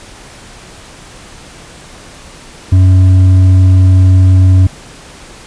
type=tone with hard clipping; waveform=sine; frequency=93 Hz; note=F#2; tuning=9 cents sharp; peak=-4 dBFS; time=2.72-4.67 s; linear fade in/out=5 ms; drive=4 dB; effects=pink hiss -34 dBFS RMS until 5.46 s + resampled to 22050 Hz